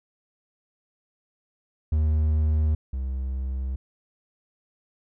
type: tone pair in turn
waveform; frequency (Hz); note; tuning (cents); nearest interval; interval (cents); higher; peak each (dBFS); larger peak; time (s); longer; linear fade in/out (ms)
triangle; 77.1 / 65.49; D#2 / C2; -15 / +2; minor third; 283; first; -17 / -24; first; 1.92-2.75 / 2.93-3.76; neither; 5
effects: none